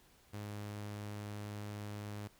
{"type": "tone", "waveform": "sawtooth", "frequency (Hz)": 103.83, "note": "G#2", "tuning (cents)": 0, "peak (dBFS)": -38, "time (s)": [0.33, 2.28], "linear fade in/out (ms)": 10, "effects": ["pink hiss -66 dBFS RMS until 2.39 s"]}